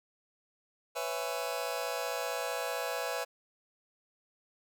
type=chord; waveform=sawtooth; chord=C# minor seventh; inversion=third; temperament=just; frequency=498.9 / 554.4 / 665.2 / 831.5 Hz; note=B4 / C#5 / E5 / G#5; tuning=+17 / 0 / +16 / +2 cents; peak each=-34 / -35 / -34 / -37 dBFS; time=0.95-3.25 s; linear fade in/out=20 ms; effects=none